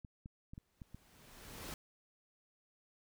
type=clicks; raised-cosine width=5 ms; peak=-36 dBFS; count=6; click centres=0.048 / 0.259 / 0.535 / 0.579 / 0.818 / 0.946 s
type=noise with exponential growth; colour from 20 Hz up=pink; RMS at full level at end=-44 dBFS; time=0.54-1.74 s; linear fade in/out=2 ms; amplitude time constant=260 ms
effects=none